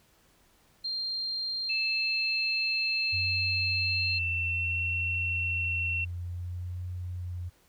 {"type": "tone", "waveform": "sine", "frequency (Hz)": 4186, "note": "C8", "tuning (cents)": 0, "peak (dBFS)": -30, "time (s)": [0.84, 4.19], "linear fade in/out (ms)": 10}
{"type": "tone with pitch glide", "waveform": "sine", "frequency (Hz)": [2637, 2714], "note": ["E7", "E7"], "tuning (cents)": [0, 50], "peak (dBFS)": -28, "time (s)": [1.69, 6.05], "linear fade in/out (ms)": 10, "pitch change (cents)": 50, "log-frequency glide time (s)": [3.73, 4.76]}
{"type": "tone with vibrato", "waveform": "sine", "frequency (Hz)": 88.7, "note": "F2", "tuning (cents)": 27, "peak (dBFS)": -33, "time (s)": [3.12, 7.5], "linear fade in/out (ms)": 20, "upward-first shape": "sine", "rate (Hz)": 0.59, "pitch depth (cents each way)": 21}
{"effects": ["pink hiss -64 dBFS RMS until 7.68 s"]}